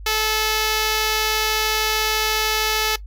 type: tone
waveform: 5% pulse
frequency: 433.7 Hz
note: A4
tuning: 25 cents flat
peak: -7 dBFS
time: 0.06-2.96 s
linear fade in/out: 5 ms
effects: noise-tail reverb RT60 0.1 s tail -18 dB re dry + added 50 Hz sine -33 dBFS peak until 3.06 s